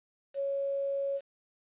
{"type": "tone with quantisation", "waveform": "sine", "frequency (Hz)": 554.4, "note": "C#5", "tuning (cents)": 0, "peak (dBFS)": -29, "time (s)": [0.34, 1.21], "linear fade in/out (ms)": 50, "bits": 9, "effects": ["resampled to 8000 Hz"]}